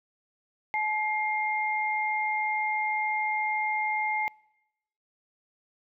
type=tone pair together; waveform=sine; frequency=856.8 / 2117 Hz; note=A5 / C7; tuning=-46 / +20 cents; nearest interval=octave + major third; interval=1566 cents; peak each=-28 dBFS; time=0.74-4.28 s; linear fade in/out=0 ms; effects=noise-tail reverb RT60 0.9 s tail -26 dB re dry